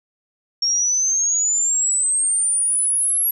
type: exponential sweep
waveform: sine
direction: up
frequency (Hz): 5520 to 11450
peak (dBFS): -16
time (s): 0.62-3.31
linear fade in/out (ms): 5
effects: none